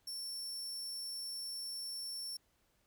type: tone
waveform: sawtooth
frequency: 5430 Hz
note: F8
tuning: 50 cents flat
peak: -38 dBFS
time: 0.07-2.37 s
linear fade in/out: 5 ms
effects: pink hiss -75 dBFS RMS until 2.86 s